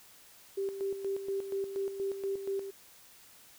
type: tone with tremolo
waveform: sine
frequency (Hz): 392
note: G4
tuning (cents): 0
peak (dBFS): -30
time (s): 0.57-2.71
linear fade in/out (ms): 10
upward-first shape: square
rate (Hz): 4.2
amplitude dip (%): 60
effects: white hiss -57 dBFS RMS until 3.58 s